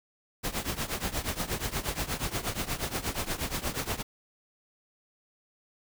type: noise with tremolo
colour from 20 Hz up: pink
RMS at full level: -29 dBFS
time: 0.43-4.03 s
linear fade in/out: 20 ms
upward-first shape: triangle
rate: 8.4 Hz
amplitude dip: 90%
effects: none